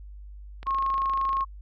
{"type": "click train", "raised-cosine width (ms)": 0.3, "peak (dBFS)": -25, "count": 21, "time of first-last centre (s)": [0.63, 1.408], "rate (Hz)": 25.7}
{"type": "tone", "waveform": "sine", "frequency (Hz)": 1082, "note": "C#6", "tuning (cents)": -42, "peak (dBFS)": -23, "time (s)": [0.66, 1.45], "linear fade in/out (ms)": 20}
{"effects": ["added 50 Hz sine -40 dBFS peak until 1.61 s"]}